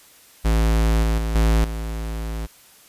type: tone with level steps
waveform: square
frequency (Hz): 55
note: A1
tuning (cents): 0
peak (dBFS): -16 / -18 / -22 / -15 / -26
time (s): 0.44-2.47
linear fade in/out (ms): 20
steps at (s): 1.03 / 1.18 / 1.35 / 1.64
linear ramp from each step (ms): 2
effects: white hiss -50 dBFS RMS until 2.88 s + resampled to 32000 Hz